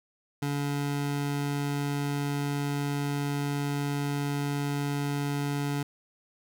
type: tone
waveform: 25% pulse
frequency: 143 Hz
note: D3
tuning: 46 cents flat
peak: -24 dBFS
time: 0.42-5.83 s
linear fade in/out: 5 ms
effects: none